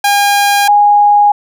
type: tone pair in turn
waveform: sawtooth / sine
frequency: 810 / 824.2 Hz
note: G#5 / G#5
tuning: -43 / -13 cents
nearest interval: unison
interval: 30 cents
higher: second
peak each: -4 dBFS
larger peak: neither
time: 0.04-0.68 / 0.68-1.32 s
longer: neither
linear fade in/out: 5 ms
effects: none